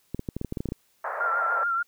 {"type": "clicks", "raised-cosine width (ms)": 3, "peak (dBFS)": -17, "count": 12, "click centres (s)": [0.146, 0.194, 0.288, 0.366, 0.414, 0.447, 0.524, 0.572, 0.605, 0.657, 0.688, 0.721]}
{"type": "band-pass noise", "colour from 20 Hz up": "pink", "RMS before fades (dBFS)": -32, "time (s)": [1.04, 1.64], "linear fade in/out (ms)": 5, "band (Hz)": [530, 1700], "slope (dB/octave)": 48}
{"type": "tone with vibrato", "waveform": "sine", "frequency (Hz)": 1376, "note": "F6", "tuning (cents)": -26, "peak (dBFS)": -23, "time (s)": [1.2, 1.83], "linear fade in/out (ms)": 10, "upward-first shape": "triangle", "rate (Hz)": 6.9, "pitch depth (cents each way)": 56}
{"effects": ["white hiss -66 dBFS RMS until 1.87 s"]}